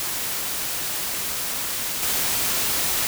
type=noise with level steps; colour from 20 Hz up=white; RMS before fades=-27 / -23 dBFS; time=0-3.07 s; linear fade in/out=0 ms; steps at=2.02 s; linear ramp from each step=10 ms; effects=none